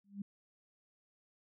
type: tone with exponential growth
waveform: sine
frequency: 200.1 Hz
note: G3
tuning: 36 cents sharp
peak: -35 dBFS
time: 0.04-0.22 s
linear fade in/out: 5 ms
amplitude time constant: 39 ms
effects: none